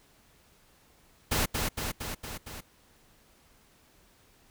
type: noise with echo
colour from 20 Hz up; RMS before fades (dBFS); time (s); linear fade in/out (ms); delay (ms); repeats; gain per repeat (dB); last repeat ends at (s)
pink; -27; 1.31-1.46; 10; 230; 5; -3; 2.61
effects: pink hiss -62 dBFS RMS until 4.5 s